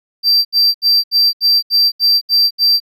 triangle tone bursts, 4696 Hz, D8, 1 cent flat, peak -7 dBFS, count 9, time 0.23-2.802 s, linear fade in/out 50 ms, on 220 ms, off 74 ms, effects none

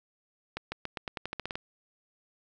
accelerating click train, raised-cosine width 0.3 ms, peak -18 dBFS, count 12, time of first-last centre 0.57-1.555 s, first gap 150 ms, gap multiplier 0.89, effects none

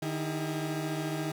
30% pulse tone cluster, 153.2 / 320.6 / 402.4 Hz, D#3 / E4 / G4, -27 / -48 / +45 cents, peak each -31 / -33 / -37 dBFS, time 0.02-1.32 s, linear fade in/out 5 ms, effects none

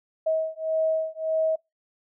sine beating tone pair, 637 / 638.7 Hz, D#5 / D#5, +41 / +45 cents, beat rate 1.7 Hz, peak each -26 dBFS, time 0.26-1.56 s, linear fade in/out 10 ms, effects noise-tail reverb RT60 0.2 s tail -24 dB re dry

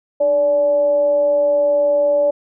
sine tone with frequency modulation, 578 Hz, D5, 28 cents flat, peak -12 dBFS, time 0.2-2.31 s, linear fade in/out 10 ms, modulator 275 Hz, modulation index 0.21, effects none

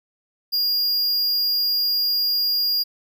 square tone, 4832 Hz, D8, 48 cents sharp, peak -19 dBFS, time 0.52-2.84 s, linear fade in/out 20 ms, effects none

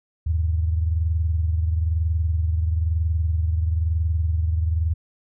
sine tone pair together, 79.7 / 100.74 Hz, D#2 / G2, +42 / +48 cents, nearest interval major third, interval 406 cents, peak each -19 / -28 dBFS, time 0.26-4.94 s, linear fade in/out 10 ms, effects none

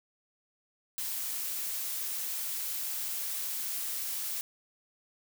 blue noise, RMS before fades -35 dBFS, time 0.98-4.41 s, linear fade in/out 0 ms, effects none

